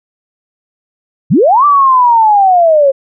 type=linear two-way sweep; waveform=sine; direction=up then down; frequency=105.4 to 1180 to 531 Hz; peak=-4 dBFS; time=1.3-2.92 s; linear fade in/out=20 ms; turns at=1.65 s; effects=none